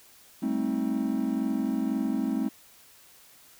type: chord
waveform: triangle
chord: A half-diminished seventh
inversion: third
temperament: just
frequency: 198 / 220 / 264 / 316.8 Hz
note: G3 / A3 / C4 / Eb4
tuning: +18 / 0 / +16 / +31 cents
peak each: -32 / -28 / -27 / -31 dBFS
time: 0.42-2.49 s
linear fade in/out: 10 ms
effects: white hiss -55 dBFS RMS until 3.59 s